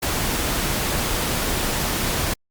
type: noise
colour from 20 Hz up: pink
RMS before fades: -23 dBFS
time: 0.02-2.34 s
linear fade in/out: 10 ms
effects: Opus 48 kbps